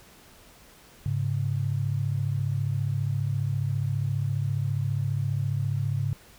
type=tone pair together; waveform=sine; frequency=103.83 / 138.59 Hz; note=G#2 / C#3; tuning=0 / 0 cents; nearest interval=perfect fourth; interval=500 cents; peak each=-27 dBFS; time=1.06-6.13 s; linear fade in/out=0 ms; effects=pink hiss -53 dBFS RMS until 6.38 s